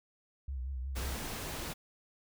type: tone with vibrato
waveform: sine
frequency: 65.41 Hz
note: C2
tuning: in tune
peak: -35 dBFS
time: 0.48-1.16 s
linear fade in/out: 5 ms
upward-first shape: triangle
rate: 5.5 Hz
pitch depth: 110 cents each way
type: noise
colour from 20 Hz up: pink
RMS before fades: -40 dBFS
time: 0.95-1.74 s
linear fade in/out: 20 ms
effects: none